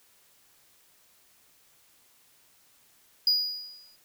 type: tone with exponential decay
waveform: triangle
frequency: 4906 Hz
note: D#8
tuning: 25 cents flat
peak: -17 dBFS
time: 3.27-3.96 s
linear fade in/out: 2 ms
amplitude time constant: 150 ms
effects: white hiss -62 dBFS RMS until 4.04 s